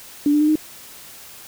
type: tone with pitch steps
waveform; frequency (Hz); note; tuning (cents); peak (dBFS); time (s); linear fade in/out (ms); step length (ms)
sine; 291.1 / 296.9 / 302.8 / 308.8; D4 / D4 / D#4 / D#4; -15 / +19 / -47 / -13; -13; 0.26-0.556; 2; 74
effects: white hiss -41 dBFS RMS until 1.47 s